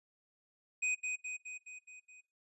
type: tone with echo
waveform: square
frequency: 2500 Hz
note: D#7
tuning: 8 cents sharp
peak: -32 dBFS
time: 0.82-0.95 s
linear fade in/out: 10 ms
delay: 210 ms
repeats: 6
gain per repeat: -4 dB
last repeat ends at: 2.21 s
effects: noise-tail reverb RT60 0.3 s tail -20 dB re dry + resampled to 24000 Hz